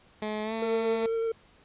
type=tone with pitch glide; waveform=15% pulse; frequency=213.5 to 224 Hz; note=G#3 to A3; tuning=+48 to +31 cents; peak=-24 dBFS; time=0.22-1.06 s; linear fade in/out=2 ms; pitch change=+83 cents; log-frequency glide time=0.43-0.53 s
type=tone with vibrato; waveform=triangle; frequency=454.2 Hz; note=A#4; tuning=45 cents flat; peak=-24 dBFS; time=0.62-1.32 s; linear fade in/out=5 ms; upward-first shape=sine; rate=10 Hz; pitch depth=12 cents each way
effects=pink hiss -59 dBFS RMS until 1.64 s + resampled to 8000 Hz